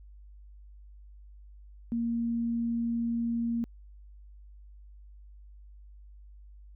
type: tone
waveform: sine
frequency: 233.1 Hz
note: A#3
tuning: in tune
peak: -27 dBFS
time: 1.92-3.64 s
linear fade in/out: 0 ms
effects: added 50 Hz sine -48 dBFS peak until 6.75 s